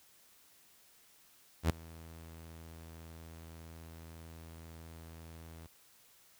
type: tone with ADSR envelope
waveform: sawtooth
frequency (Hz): 81.8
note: E2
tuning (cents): -13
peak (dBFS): -21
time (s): 1.63-5.67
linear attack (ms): 67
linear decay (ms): 11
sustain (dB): -24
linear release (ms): 5
effects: white hiss -64 dBFS RMS until 6.39 s